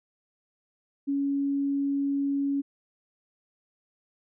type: tone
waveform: sine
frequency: 279.5 Hz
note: C#4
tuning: 14 cents sharp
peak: -24 dBFS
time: 1.07-2.62 s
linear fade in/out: 20 ms
effects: none